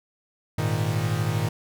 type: chord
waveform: 45% pulse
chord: Ab suspended second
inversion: none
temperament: equal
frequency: 103.83 / 116.54 / 155.56 Hz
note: Ab2 / Bb2 / Eb3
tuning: 0 / 0 / 0 cents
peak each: -27 dBFS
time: 0.58-1.49 s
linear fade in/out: 5 ms
effects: none